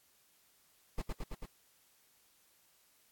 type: noise with echo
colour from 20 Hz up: brown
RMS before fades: -35 dBFS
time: 0.98-1.02 s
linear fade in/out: 5 ms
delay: 110 ms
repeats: 4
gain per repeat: -2 dB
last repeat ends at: 1.46 s
effects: white hiss -69 dBFS RMS until 3.11 s + AAC 64 kbps